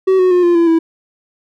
triangle tone with pitch steps, 379 / 368.2 / 357.7 / 347.5 / 337.7 / 328 Hz, F#4 / F#4 / F4 / F4 / E4 / E4, +42 / -8 / +41 / -9 / +42 / -9 cents, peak -6 dBFS, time 0.07-0.79 s, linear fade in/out 10 ms, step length 120 ms, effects none

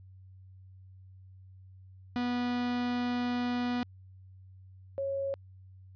45% pulse / sine tone pair in turn, 244.6 / 549.1 Hz, B3 / C#5, -16 / -17 cents, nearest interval octave + major second, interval 1399 cents, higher second, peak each -29 / -30 dBFS, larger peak first, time 2.16-3.83 / 4.98-5.34 s, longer first, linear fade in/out 0 ms, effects added 94 Hz sine -50 dBFS peak until 5.95 s + resampled to 11025 Hz

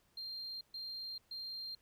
sine tone bursts, 4186 Hz, C8, in tune, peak -40 dBFS, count 3, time 0.17-1.75 s, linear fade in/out 5 ms, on 440 ms, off 130 ms, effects tanh soft clip ceiling -39 dBFS + pink hiss -73 dBFS RMS until 1.81 s

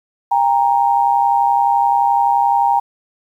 sine tone pair together, 800.7 / 932.3 Hz, G5 / A#5, +37 / 0 cents, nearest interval minor third, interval 263 cents, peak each -14 dBFS, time 0.31-2.8 s, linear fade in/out 10 ms, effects 8-bit

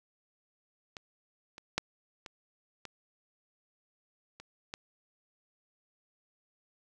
clicks, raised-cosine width 0.2 ms, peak -25 / -29 / -11 / -26 / -25 / -30 / -21 dBFS, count 7, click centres 0.968 / 1.581 / 1.78 / 2.262 / 2.853 / 4.4 / 4.739 s, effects none

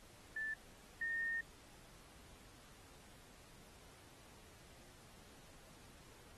sine tone pair in turn, 1760 / 1833.5 Hz, A6 / A#6, 0 / -29 cents, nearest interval minor second, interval 71 cents, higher second, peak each -39 / -37 dBFS, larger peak second, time 0.36-0.54 / 1.01-1.41 s, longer second, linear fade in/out 5 ms, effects pink hiss -62 dBFS RMS until 6.37 s + AAC 32 kbps

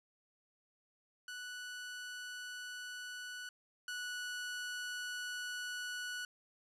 sawtooth tone pair in turn, 1480 / 1474.2 Hz, F#6 / F#6, 0 / -7 cents, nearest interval unison, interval 7 cents, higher first, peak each -40 / -36 dBFS, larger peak second, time 1.28-3.49 / 3.88-6.25 s, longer second, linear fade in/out 2 ms, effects low-pass 10000 Hz 12 dB/octave

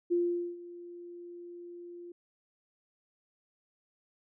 sine tone with ADSR envelope, 348.3 Hz, F4, 5 cents flat, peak -24 dBFS, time 0.1-2.12 s, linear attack 23 ms, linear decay 440 ms, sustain -19 dB, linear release 4 ms, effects none

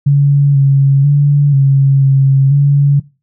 sine tone with pitch steps, 141.8 / 137.9 / 143.8 / 137.1 / 135.9 / 141.9 Hz, C#3 / C#3 / D3 / C#3 / C#3 / C#3, +40 / -9 / -36 / -19 / -34 / +41 cents, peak -5 dBFS, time 0.06-3 s, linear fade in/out 10 ms, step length 490 ms, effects noise-tail reverb RT60 0.3 s tail -21 dB re dry

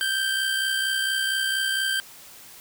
25% pulse tone with amplitude modulation, 1568 Hz, G6, in tune, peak -17 dBFS, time 0.01-2 s, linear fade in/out 0 ms, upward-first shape sine, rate 64.3 Hz, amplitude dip 40%, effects white hiss -46 dBFS RMS until 2.6 s

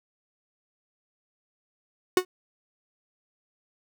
45% pulse tone with exponential decay, 366.7 Hz, F#4, 15 cents flat, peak -14 dBFS, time 2.17-2.25 s, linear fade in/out 2 ms, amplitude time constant 17 ms, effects none

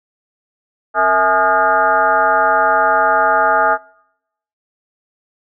sine tone with frequency modulation, 1036 Hz, C6, 17 cents flat, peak -10 dBFS, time 0.94-3.78 s, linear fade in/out 50 ms, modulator 192 Hz, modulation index 2.4, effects noise-tail reverb RT60 0.8 s tail -24 dB re dry

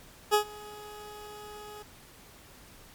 20% pulse tone with ADSR envelope, 419.3 Hz, G#4, 17 cents sharp, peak -14 dBFS, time 0.31-1.83 s, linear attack 30 ms, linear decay 97 ms, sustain -24 dB, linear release 10 ms, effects pink hiss -53 dBFS RMS until 2.94 s + MP3 96 kbps

